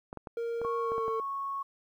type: clicks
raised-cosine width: 1 ms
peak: -26 dBFS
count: 8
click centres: 0.129 / 0.173 / 0.272 / 0.616 / 0.649 / 0.919 / 0.981 / 1.081 s
type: tone with pitch glide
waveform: triangle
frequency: 465.8 to 448.9 Hz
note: A#4 to A4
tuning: -1 to +35 cents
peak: -29 dBFS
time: 0.37-1.2 s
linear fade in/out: 2 ms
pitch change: -64 cents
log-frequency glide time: 0.79-1.08 s
type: tone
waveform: sine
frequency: 1103 Hz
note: C#6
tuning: 9 cents flat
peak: -32 dBFS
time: 0.64-1.63 s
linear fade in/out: 10 ms
effects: 11-bit